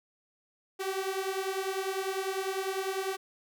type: beating tone pair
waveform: sawtooth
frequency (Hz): 378.7 / 388.7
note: F#4 / G4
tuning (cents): +40 / -15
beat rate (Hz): 10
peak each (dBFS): -30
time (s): 0.79-3.17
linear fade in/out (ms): 20
effects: 11-bit